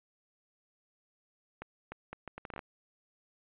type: accelerating click train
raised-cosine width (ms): 0.5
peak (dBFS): -26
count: 11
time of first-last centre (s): 1.62-2.592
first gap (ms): 300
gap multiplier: 0.7
effects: resampled to 8000 Hz